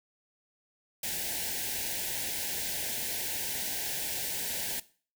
white band-stop noise, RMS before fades -34 dBFS, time 1.03-4.8 s, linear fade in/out 5 ms, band 930 to 1500 Hz, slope 96 dB/octave, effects noise-tail reverb RT60 0.4 s tail -18 dB re dry

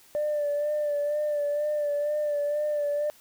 sine tone with vibrato, 590 Hz, D5, 8 cents sharp, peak -23 dBFS, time 0.15-3.1 s, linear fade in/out 0 ms, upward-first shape sine, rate 2.1 Hz, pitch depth 33 cents each way, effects tanh soft clip ceiling -21 dBFS + white hiss -56 dBFS RMS until 3.2 s

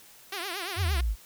5% pulse tone with vibrato, 370 Hz, F#4, in tune, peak -21 dBFS, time 0.32-1.01 s, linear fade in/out 5 ms, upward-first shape triangle, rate 8.7 Hz, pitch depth 210 cents each way
sine exponential sweep, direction down, 100.4 to 47.38 Hz, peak -24 dBFS, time 0.76-1.16 s, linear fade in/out 50 ms
effects white hiss -53 dBFS RMS until 1.25 s

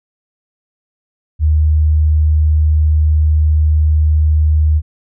sine tone, 76.9 Hz, D#2, 20 cents flat, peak -8 dBFS, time 1.39-4.82 s, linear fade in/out 50 ms, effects none

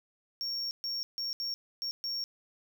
triangle tone bursts at uneven times, 5520 Hz, F8, 21 cents flat, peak -31 dBFS, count 6, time 0.41-0.71 / 0.84-1.03 / 1.18-1.33 / 1.4-1.54 / 1.82-1.91 / 2.04-2.24 s, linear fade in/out 0 ms, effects none

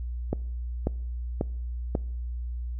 click train, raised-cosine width 2 ms, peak -12 dBFS, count 4, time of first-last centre 0.33-1.952 s, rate 1.85 Hz, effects noise-tail reverb RT60 0.7 s tail -24 dB re dry + added 60 Hz sine -30 dBFS peak until 2.79 s

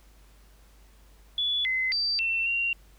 sine tone with pitch steps, 3429 / 2048 / 4661 / 2695 / 2758 Hz, A7 / C7 / D8 / E7 / F7, -45 / -38 / -14 / +38 / -22 cents, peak -24 dBFS, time 1.38-2.73 s, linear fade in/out 2 ms, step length 270 ms, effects added 50 Hz sine -53 dBFS peak until 2.98 s + pink hiss -61 dBFS RMS until 2.98 s

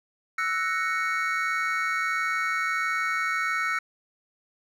triangle chord, F# dominant seventh, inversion third, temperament equal, 1318.5 / 1480 / 1864.7 / 2217 Hz, E6 / F#6 / A#6 / C#7, 0 / 0 / 0 / 0 cents, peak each -27 / -29 / -30 / -28 dBFS, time 0.38-3.79 s, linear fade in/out 5 ms, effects none

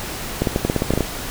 clicks, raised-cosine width 2 ms, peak -4 dBFS, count 11, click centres 0.42 / 0.472 / 0.561 / 0.65 / 0.699 / 0.763 / 0.821 / 0.906 / 0.937 / 0.976 / 1.007 s, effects pink hiss -29 dBFS RMS until 1.3 s

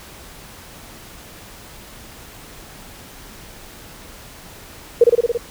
sine tone with echo, 473.5 Hz, A#4, 27 cents sharp, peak -5 dBFS, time 5.01-5.04 s, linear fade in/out 5 ms, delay 56 ms, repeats 6, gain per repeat -2 dB, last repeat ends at 5.376 s, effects pink hiss -40 dBFS RMS until 5.5 s

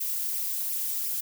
violet noise with flanger, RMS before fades -30 dBFS, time 0-1.21 s, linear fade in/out 10 ms, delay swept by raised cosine 0.37 to 3.97 ms, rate 2.8 Hz, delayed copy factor +0.85, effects none

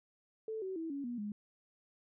sine tone with pitch steps, 440 / 378.6 / 325.8 / 280.4 / 241.3 / 207.7 Hz, A4 / F#4 / E4 / C#4 / B3 / G#3, 0 / +40 / -20 / +20 / -40 / 0 cents, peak -37 dBFS, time 0.48-1.32 s, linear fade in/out 2 ms, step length 140 ms, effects none

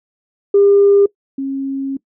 sine tone pair in turn, 401.4 / 271.6 Hz, G4 / C#4, +41 / -35 cents, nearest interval perfect fifth, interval 676 cents, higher first, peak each -6 / -18 dBFS, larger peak first, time 0.54-1.06 / 1.38-1.97 s, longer second, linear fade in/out 5 ms, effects noise-tail reverb RT60 0.1 s tail -21 dB re dry + tanh soft clip ceiling -2 dBFS

